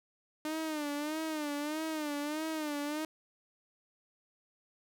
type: tone with vibrato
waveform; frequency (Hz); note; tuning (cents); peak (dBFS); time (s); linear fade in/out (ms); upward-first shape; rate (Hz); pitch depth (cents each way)
sawtooth; 303.5; D#4; -43; -30; 0.45-3.05; 2; sine; 1.6; 88
effects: none